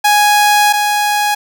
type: tone pair in turn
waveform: sawtooth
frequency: 830.6 / 830.6 Hz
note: G#5 / G#5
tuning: 0 / 0 cents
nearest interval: unison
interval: 0 cents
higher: neither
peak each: -4 / -8 dBFS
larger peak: first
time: 0.04-0.73 / 0.73-1.35 s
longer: first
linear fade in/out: 10 ms
effects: none